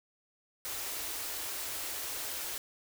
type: band-stop noise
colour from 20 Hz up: white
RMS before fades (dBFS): -38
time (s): 0.65-2.58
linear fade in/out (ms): 0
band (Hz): 120 to 260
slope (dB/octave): 96
effects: none